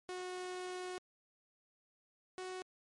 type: tone pair in turn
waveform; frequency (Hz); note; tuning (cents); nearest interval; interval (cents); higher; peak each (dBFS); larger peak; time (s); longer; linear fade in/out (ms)
sawtooth; 365.1 / 370.2; F#4 / F#4; -23 / +1; unison; 24; second; -37 / -38; first; 0.09-0.98 / 2.38-2.62; first; 0
effects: low-pass 11000 Hz 12 dB/octave + MP3 48 kbps